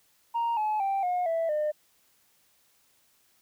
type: tone with pitch steps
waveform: sine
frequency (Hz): 932.3 / 854.9 / 784 / 718.9 / 659.2 / 604.5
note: A#5 / G#5 / G5 / F5 / E5 / D5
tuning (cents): 0 / +50 / 0 / +50 / 0 / +50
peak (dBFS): -23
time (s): 0.34-1.72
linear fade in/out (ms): 20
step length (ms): 230
effects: tanh soft clip ceiling -23 dBFS + white hiss -66 dBFS RMS until 3.41 s